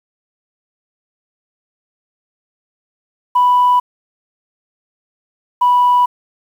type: tone pair in turn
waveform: sine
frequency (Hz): 987.8 / 983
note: B5 / B5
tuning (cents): 0 / -8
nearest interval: unison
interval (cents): 8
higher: first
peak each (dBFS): -7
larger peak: neither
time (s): 3.35-3.8 / 5.61-6.06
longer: neither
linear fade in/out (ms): 10
effects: tanh soft clip ceiling -5 dBFS + 7-bit